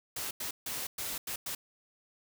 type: noise bursts at uneven times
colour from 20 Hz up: white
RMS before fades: -37 dBFS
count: 6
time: 0.16-0.31 / 0.4-0.51 / 0.66-0.87 / 0.98-1.18 / 1.27-1.36 / 1.46-1.55 s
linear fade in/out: 5 ms
effects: none